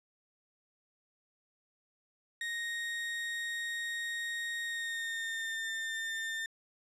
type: tone with pitch glide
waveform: 35% pulse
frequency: 1864.7 to 1801.2 Hz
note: A#6 to A6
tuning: 0 to +40 cents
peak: -33 dBFS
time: 2.41-6.46 s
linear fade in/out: 2 ms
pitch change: -60 cents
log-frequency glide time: 4.63-5.59 s
effects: low-pass 9000 Hz 12 dB/octave